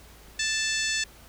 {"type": "harmonic tone", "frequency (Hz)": 880, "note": "A5", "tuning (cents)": 0, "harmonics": [2, 3, 4, 5, 6, 7, 8, 9], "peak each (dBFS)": [-30, -32, -33, -34, -35, -35, -36, -37], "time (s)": [0.39, 1.04], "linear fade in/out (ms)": 5, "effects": ["added 56 Hz sine -52 dBFS peak until 1.28 s", "pink hiss -52 dBFS RMS until 1.28 s"]}